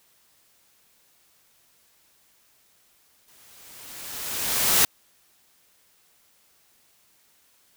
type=noise with exponential growth; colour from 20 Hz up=white; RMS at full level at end=-17 dBFS; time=3.28-4.85 s; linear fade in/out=2 ms; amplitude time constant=340 ms; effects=white hiss -62 dBFS RMS until 7.76 s